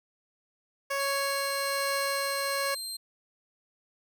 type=tone with tremolo; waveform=15% pulse; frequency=554.4 Hz; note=C#5; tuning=in tune; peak=-21 dBFS; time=0.9-2.75 s; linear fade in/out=10 ms; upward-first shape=triangle; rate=1.2 Hz; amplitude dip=25%
type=tone; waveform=25% pulse; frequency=4165 Hz; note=C8; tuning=9 cents flat; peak=-30 dBFS; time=0.99-2.97 s; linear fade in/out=10 ms
effects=none